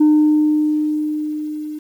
sine tone with level ramp, 303.6 Hz, D#4, 42 cents flat, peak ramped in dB -6 to -25 dBFS, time 0-1.79 s, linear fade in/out 10 ms, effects tanh soft clip ceiling -7 dBFS + 8-bit

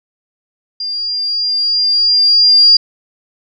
sine tone with level ramp, 4799 Hz, D8, 37 cents sharp, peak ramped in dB -18 to -3 dBFS, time 0.8-2.77 s, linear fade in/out 5 ms, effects none

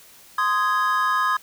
triangle chord, Ab major, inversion first, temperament just, 1038.3 / 1245.9 / 1661.2 Hz, C6 / Eb6 / Ab6, -14 / +2 / 0 cents, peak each -21 / -20 / -23 dBFS, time 0.38-1.37 s, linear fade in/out 5 ms, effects white hiss -49 dBFS RMS until 1.42 s

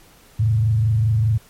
sine tone with frequency modulation, 110 Hz, A2, in tune, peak -14 dBFS, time 0.39-1.38 s, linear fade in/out 10 ms, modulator 25 Hz, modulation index 0.5, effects pink hiss -50 dBFS RMS until 1.49 s + MP3 64 kbps

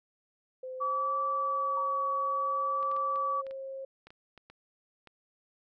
sine tone with pitch glide, 515 to 536.6 Hz, C5 to C5, -28 to +44 cents, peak -37 dBFS, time 0.63-3.85 s, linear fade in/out 5 ms, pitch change +72 cents, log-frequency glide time 0.77-1.15 s
sine tone with vibrato, 1145 Hz, D6, 44 cents flat, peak -28 dBFS, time 0.8-3.42 s, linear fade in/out 20 ms, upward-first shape triangle, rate 0.58 Hz, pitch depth 18 cents each way
sine tone with exponential decay, 932.3 Hz, A#5, in tune, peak -37 dBFS, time 1.77-2.05 s, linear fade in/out 1 ms, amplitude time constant 60 ms
clicks, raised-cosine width 0.3 ms, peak -35 dBFS, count 11, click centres 2.829 / 2.915 / 2.965 / 3.159 / 3.467 / 3.51 / 4.07 / 4.105 / 4.377 / 4.5 / 5.073 s
effects none

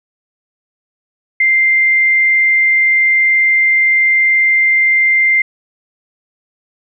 sine tone, 2093 Hz, C7, in tune, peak -8 dBFS, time 1.4-5.42 s, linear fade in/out 5 ms, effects none

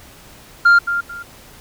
sine tone with echo, 1396.9 Hz, F6, in tune, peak -4 dBFS, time 0.65-0.79 s, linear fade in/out 10 ms, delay 220 ms, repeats 2, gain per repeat -12 dB, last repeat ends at 1.23 s, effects tanh soft clip ceiling -6 dBFS + pink hiss -43 dBFS RMS until 1.6 s

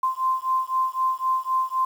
sine beating tone pair, 1040 / 1043.9 Hz, C6 / C6, -11 / -4 cents, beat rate 3.9 Hz, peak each -24 / -24 dBFS, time 0.03-1.85 s, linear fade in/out 5 ms, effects 8-bit

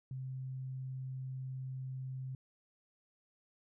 sine tone, 130.81 Hz, C3, in tune, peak -39 dBFS, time 0.11-2.35 s, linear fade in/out 2 ms, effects none

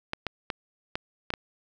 clicks, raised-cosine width 0.3 ms, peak -13 dBFS, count 6, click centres 0.134 / 0.267 / 0.502 / 0.955 / 1.304 / 1.338 s, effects none

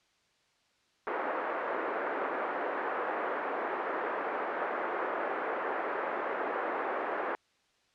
pink band-pass noise, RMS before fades -34 dBFS, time 1.07-7.35 s, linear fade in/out 0 ms, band 380 to 1700 Hz, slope 24 dB/octave, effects white hiss -70 dBFS RMS until 7.94 s + low-pass 5000 Hz 12 dB/octave

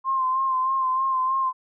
sine tone with vibrato, 1050 Hz, C6, 6 cents sharp, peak -20 dBFS, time 0.04-1.53 s, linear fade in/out 50 ms, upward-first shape sine, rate 3.2 Hz, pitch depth 35 cents each way, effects none

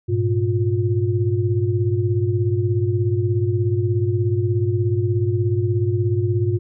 sine tone cluster, 102.4 / 119.1 / 354.4 Hz, G#2 / A#2 / F4, -24 / +38 / +25 cents, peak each -19 / -22 / -23 dBFS, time 0.08-6.59 s, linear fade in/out 20 ms, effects none

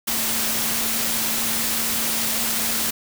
sine tone in noise, 226.2 Hz, A3, 48 cents sharp, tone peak -34 dBFS, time 0.07-2.91 s, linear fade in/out 10 ms, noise white, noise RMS -23 dBFS, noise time 0.07-2.91 s, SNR -14 dB, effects none

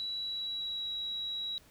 sine tone with pitch glide, 3924 to 3879 Hz, B7 to B7, -12 to -32 cents, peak -34 dBFS, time 0-1.58 s, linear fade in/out 0 ms, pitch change -20 cents, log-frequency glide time 0.1-0.92 s, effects pink hiss -61 dBFS RMS until 1.7 s

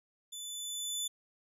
20% pulse tone with level ramp, 3500 Hz, A7, 10 cents flat, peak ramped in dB -36 to -27 dBFS, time 0.32-1.08 s, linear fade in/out 10 ms, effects none

